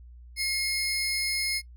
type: tone pair together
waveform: 30% pulse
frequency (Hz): 2154 / 5123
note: C7 / D#8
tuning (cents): +50 / +50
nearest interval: octave + minor third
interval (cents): 1500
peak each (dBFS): -26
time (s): 0.36-1.62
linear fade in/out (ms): 50
effects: noise-tail reverb RT60 0.1 s tail -19 dB re dry + added 60 Hz sine -45 dBFS peak until 1.76 s